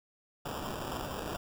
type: noise with sample-and-hold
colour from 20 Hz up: white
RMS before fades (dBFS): -38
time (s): 0.45-1.37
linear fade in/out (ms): 10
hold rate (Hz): 2100
effects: none